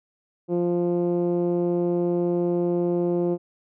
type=tone with low-pass filter; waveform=10% pulse; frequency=174.61 Hz; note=F3; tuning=in tune; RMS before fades=-23 dBFS; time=0.48-3.38 s; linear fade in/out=50 ms; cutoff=390 Hz; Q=2; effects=none